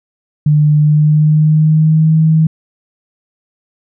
sine tone with pitch glide, 150 to 158.74 Hz, D3 to D#3, +37 to +35 cents, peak -6 dBFS, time 0.46-2.47 s, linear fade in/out 5 ms, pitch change +98 cents, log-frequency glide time 0.8-2.15 s, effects none

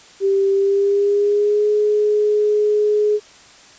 sine tone with pitch glide, 392 to 420.1 Hz, G4 to G#4, 0 to +20 cents, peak -13 dBFS, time 0.2-3.2 s, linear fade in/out 50 ms, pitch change +120 cents, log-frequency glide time 0.52-1.68 s, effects white hiss -45 dBFS RMS until 3.78 s + resampled to 16000 Hz

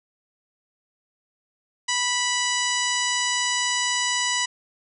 harmonic tone, 984 Hz, B5, 7 cents flat, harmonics 1 / 2 / 3 / 4 / 5 / 6 / 7 / 8 / 9, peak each -29 / -27 / -28 / -32 / -32 / -31 / -32 / -32 / -39 dBFS, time 1.88-4.46 s, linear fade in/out 10 ms, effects none

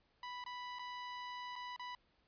sawtooth tone with dropouts, 987.8 Hz, B5, in tune, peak -40 dBFS, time 0.23-1.95 s, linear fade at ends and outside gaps 2 ms, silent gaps 0.44-0.462 / 0.787-0.793 / 1.556-1.561 / 1.763-1.795 s, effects pink hiss -75 dBFS RMS until 2.27 s + resampled to 11025 Hz

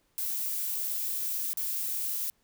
violet noise with dropouts, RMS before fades -32 dBFS, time 0.18-2.3 s, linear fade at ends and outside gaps 0 ms, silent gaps 1.533-1.572 s, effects pink hiss -71 dBFS RMS until 2.43 s

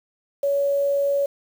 sine tone with quantisation, 562 Hz, C#5, 24 cents sharp, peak -18 dBFS, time 0.43-1.26 s, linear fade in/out 5 ms, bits 7, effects none

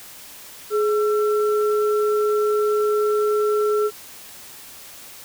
sine tone pair together, 421.5 / 1345 Hz, G#4 / E6, +26 / +34 cents, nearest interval octave + minor sixth, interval 2008 cents, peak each -17 / -26 dBFS, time 0.7-3.91 s, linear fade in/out 50 ms, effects white hiss -41 dBFS RMS until 5.24 s

